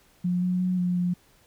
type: tone with pitch steps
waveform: sine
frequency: 178.4 / 181.2 / 182.8 / 178.6 / 177.6 Hz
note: F3 / F#3 / F#3 / F3 / F3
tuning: +37 / -36 / -21 / +39 / +29 cents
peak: -22 dBFS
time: 0.24-1.14 s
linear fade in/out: 10 ms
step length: 180 ms
effects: pink hiss -60 dBFS RMS until 1.46 s